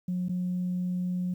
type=tone with dropouts; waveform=sine; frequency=180.4 Hz; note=F#3; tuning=44 cents flat; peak=-26 dBFS; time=0.08-1.34 s; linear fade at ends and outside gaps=5 ms; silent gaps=0.284-0.293 s; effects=tanh soft clip ceiling -23 dBFS + 10-bit